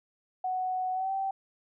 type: tone with pitch glide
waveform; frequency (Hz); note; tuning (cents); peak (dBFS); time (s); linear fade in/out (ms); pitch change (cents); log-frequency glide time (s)
sine; 742 to 774.9; F#5 to G5; +5 to -20; -28; 0.44-1.31; 5; +75; 0.93-1.12
effects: none